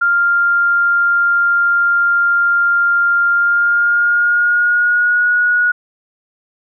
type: tone with pitch glide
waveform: sine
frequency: 1396.9 to 1454.5 Hz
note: F6 to F#6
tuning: 0 to -30 cents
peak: -10 dBFS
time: 0.01-5.72 s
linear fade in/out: 10 ms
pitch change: +70 cents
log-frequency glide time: 3.31-5.29 s
effects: none